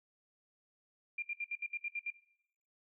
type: tone bursts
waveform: sine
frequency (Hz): 2389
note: D7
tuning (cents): +29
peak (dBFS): -35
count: 9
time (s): 1.18-2.104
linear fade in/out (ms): 5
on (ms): 44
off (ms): 66
effects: noise-tail reverb RT60 0.7 s tail -17 dB re dry